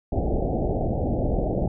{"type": "low-pass noise", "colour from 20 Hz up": "pink", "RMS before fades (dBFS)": -24, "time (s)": [0.12, 1.68], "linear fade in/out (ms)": 5, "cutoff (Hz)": 780, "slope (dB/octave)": 96, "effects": []}